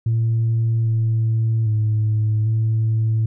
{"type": "tone with pitch steps", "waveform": "sine", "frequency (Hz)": [113.9, 112.4, 108.1, 111.1], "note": ["A#2", "A2", "A2", "A2"], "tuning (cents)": [-40, 37, -30, 17], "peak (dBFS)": -14, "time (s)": [0.06, 3.26], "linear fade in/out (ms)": 5, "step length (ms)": 800, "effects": ["tanh soft clip ceiling -13 dBFS"]}